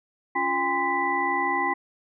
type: tone cluster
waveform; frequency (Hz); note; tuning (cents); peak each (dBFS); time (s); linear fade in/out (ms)
sine; 278.4 / 350.9 / 806 / 1031 / 1977; C#4 / F4 / G5 / C6 / B6; +8 / +8 / +48 / -26 / +1; -34 / -32 / -27 / -27 / -27; 0.35-1.74; 10
effects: none